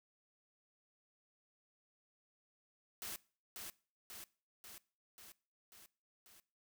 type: noise with echo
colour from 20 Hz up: white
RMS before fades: -45 dBFS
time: 3.02-3.16 s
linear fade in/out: 0 ms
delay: 540 ms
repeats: 6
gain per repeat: -3 dB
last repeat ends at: 6.4 s
effects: noise-tail reverb RT60 0.4 s tail -21 dB re dry